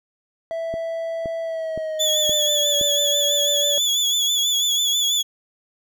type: tone with pitch glide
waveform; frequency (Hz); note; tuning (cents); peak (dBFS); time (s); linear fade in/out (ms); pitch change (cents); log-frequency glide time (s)
triangle; 659.3 to 577.3; E5 to D5; 0 to -30; -22; 0.51-3.78; 0; -230; 1.42-2.77
type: click train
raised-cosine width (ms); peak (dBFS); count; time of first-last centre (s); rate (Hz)
2; -18; 5; 0.74-2.813; 1.93
type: tone with vibrato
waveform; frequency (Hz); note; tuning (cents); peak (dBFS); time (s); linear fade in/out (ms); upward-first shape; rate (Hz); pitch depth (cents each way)
30% pulse; 3419; G#7; +50; -15; 1.99-5.23; 20; sine; 6.1; 54
effects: none